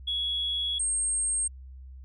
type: tone pair in turn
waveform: sine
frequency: 3354 / 8508 Hz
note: G#7 / C9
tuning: +16 / +28 cents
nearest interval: octave + major third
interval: 1612 cents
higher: second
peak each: -26 / -24 dBFS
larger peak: second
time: 0.07-0.79 / 0.79-1.48 s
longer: first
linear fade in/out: 10 ms
effects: tanh soft clip ceiling -20 dBFS + added 65 Hz sine -42 dBFS peak until 2.04 s